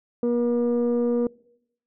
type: tone pair together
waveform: sine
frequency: 239.6 / 478.8 Hz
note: A#3 / A#4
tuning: +48 / +46 cents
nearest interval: octave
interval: 1198 cents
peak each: -21 dBFS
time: 0.23-1.27 s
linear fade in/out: 2 ms
effects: noise-tail reverb RT60 0.8 s tail -25 dB re dry + tanh soft clip ceiling -16 dBFS